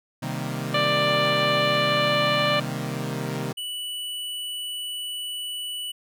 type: chord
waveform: sawtooth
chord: C minor seventh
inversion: none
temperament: equal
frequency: 130.81 / 155.56 / 196 / 233.1 Hz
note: C3 / Eb3 / G3 / Bb3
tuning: 0 / 0 / 0 / 0 cents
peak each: -27 / -28 / -31 / -31 dBFS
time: 0.22-3.53 s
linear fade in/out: 10 ms
type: harmonic tone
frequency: 590 Hz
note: D5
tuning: 8 cents sharp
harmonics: 1 / 2 / 3 / 4 / 5 / 6 / 7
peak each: -24 / -25 / -29 / -29 / -28 / -34 / -33 dBFS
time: 0.74-2.6 s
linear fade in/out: 5 ms
type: tone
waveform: square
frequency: 2960 Hz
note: F#7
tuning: in tune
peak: -30 dBFS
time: 3.57-5.92 s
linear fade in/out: 10 ms
effects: none